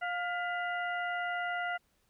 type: harmonic tone with a mistuned harmonic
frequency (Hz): 706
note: F5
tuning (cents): +19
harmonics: 1 / 2 / 3 / 4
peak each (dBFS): -35 / -36 / -39 / -47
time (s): 0.01-1.78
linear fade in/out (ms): 20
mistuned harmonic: 3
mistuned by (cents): -100
effects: pink hiss -73 dBFS RMS until 2.09 s